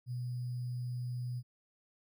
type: tone with sample-and-hold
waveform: sine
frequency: 123.47 Hz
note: B2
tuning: in tune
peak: -35 dBFS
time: 0.06-1.43 s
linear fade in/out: 50 ms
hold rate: 4900 Hz
effects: none